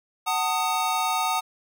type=chord; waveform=square; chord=D# diminished; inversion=first; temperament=just; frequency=746.7 / 896 / 1244.5 Hz; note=F#5 / A5 / D#6; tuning=+16 / +31 / 0 cents; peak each=-28 dBFS; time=0.26-1.41 s; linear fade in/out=20 ms; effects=none